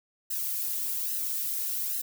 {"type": "noise with flanger", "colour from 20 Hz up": "violet", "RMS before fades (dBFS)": -31, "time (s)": [0.3, 2.02], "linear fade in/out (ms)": 10, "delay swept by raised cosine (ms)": [0.86, 2.66], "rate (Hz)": 1.2, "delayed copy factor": -0.8, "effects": []}